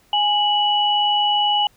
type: tone pair together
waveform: sine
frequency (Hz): 829 / 2946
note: G#5 / F#7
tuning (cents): -3 / -8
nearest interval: octave + minor seventh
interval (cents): 2195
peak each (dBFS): -18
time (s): 0.13-1.67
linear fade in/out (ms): 2
effects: pink hiss -57 dBFS RMS until 1.76 s